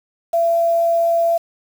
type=tone with quantisation; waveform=sine; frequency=674 Hz; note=E5; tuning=38 cents sharp; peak=-13 dBFS; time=0.33-1.38 s; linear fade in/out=10 ms; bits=6; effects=none